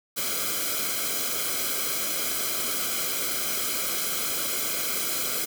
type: noise with comb filter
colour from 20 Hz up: white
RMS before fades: -28 dBFS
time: 0.16-5.46 s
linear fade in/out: 20 ms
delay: 1.1 ms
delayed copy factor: -0.85
effects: none